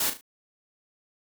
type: noise with echo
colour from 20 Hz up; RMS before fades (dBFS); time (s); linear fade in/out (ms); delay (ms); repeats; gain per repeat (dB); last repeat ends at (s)
white; -26; 0-0.1; 5; 37; 3; -9; 0.211
effects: none